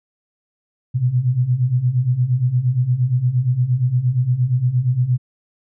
sine beating tone pair, 120 / 128.6 Hz, B2 / C3, -49 / -30 cents, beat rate 8.6 Hz, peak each -20 / -16 dBFS, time 0.94-5.18 s, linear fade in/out 20 ms, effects none

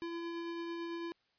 square tone with tremolo, 338 Hz, E4, 43 cents sharp, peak -38 dBFS, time 0.02-1.12 s, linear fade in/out 0 ms, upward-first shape triangle, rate 9 Hz, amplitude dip 25%, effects white hiss -75 dBFS RMS until 1.38 s + resampled to 11025 Hz

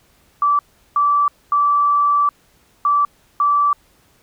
sine tone bursts at uneven times, 1160 Hz, D6, 22 cents flat, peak -12 dBFS, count 5, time 0.42-0.59 / 0.96-1.28 / 1.52-2.29 / 2.85-3.05 / 3.4-3.73 s, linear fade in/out 2 ms, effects pink hiss -56 dBFS RMS until 4.22 s

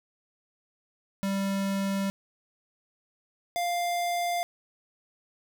square tone pair in turn, 196 / 698.5 Hz, G3 / F5, 0 / 0 cents, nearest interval octave + minor seventh, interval 2200 cents, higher second, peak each -27 / -27 dBFS, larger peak neither, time 1.23-2.1 / 3.56-4.43 s, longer neither, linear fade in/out 0 ms, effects none

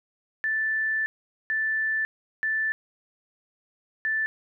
sine tone bursts at uneven times, 1760 Hz, A6, in tune, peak -23 dBFS, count 4, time 0.44-1.06 / 1.5-2.05 / 2.43-2.72 / 4.05-4.26 s, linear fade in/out 0 ms, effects none

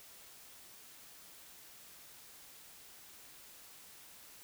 silence, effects white hiss -56 dBFS RMS until 4.43 s

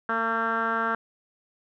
10% pulse tone with low-pass filter, 226.8 Hz, A#3, 47 cents flat, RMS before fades -26 dBFS, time 0.09-0.95 s, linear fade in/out 2 ms, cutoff 1500 Hz, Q 5.6, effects none

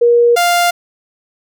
sine / sawtooth tone pair in turn, 475 / 698.9 Hz, A#4 / F5, +33 / +1 cents, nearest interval perfect fifth, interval 668 cents, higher second, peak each -6 dBFS, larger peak neither, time 0.01-0.36 / 0.36-0.71 s, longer neither, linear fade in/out 10 ms, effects none

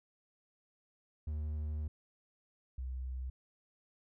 triangle / sine tone pair in turn, 76 / 63.91 Hz, D#2 / C2, -40 / -40 cents, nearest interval minor third, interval 300 cents, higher first, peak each -33 / -37 dBFS, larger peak first, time 1.27-1.88 / 2.78-3.3 s, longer first, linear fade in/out 5 ms, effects none

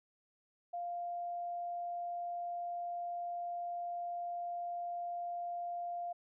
sine tone, 698 Hz, F5, 1 cent flat, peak -37 dBFS, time 0.73-6.13 s, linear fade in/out 10 ms, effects none

